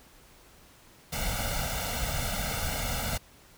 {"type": "noise with comb filter", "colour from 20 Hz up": "pink", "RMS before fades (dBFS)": -31, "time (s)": [1.12, 3.18], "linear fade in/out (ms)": 10, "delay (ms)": 1.4, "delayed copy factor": 1, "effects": ["pink hiss -56 dBFS RMS until 3.57 s"]}